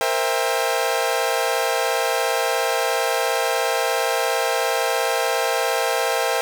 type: chord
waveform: sawtooth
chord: C dominant seventh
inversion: third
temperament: equal with one note detuned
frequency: 466.2 / 523.3 / 659.3 / 800.5 Hz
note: Bb4 / C5 / E5 / G5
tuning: 0 / 0 / 0 / +36 cents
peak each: -21 dBFS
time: 0.01-6.41 s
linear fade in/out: 0 ms
effects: none